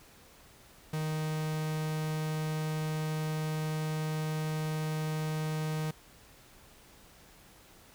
45% pulse tone, 155.56 Hz, D#3, in tune, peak -31 dBFS, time 0.93-5.91 s, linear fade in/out 5 ms, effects pink hiss -57 dBFS RMS until 7.94 s

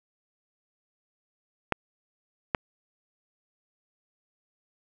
clicks, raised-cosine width 0.5 ms, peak -8 dBFS, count 2, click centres 1.723 / 2.548 s, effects none

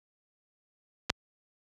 clicks, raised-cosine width 0.2 ms, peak -16 / -6 dBFS, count 2, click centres 1.097 / 1.101 s, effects high-pass 60 Hz 12 dB/octave

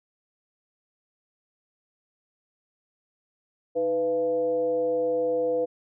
sine tone with frequency modulation, 497.8 Hz, B4, 14 cents sharp, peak -22 dBFS, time 3.75-5.66 s, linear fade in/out 20 ms, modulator 184 Hz, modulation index 0.52, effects none

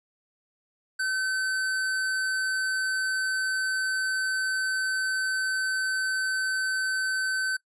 square tone, 1531 Hz, G6, 41 cents flat, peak -26 dBFS, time 0.99-7.57 s, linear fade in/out 10 ms, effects noise-tail reverb RT60 0.1 s tail -21 dB re dry + resampled to 24000 Hz

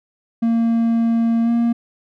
triangle tone with pitch glide, 230 to 234.2 Hz, A#3 to A#3, -23 to +8 cents, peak -12 dBFS, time 0.42-1.73 s, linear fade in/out 10 ms, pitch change +31 cents, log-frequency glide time 1.43-1.5 s, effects none

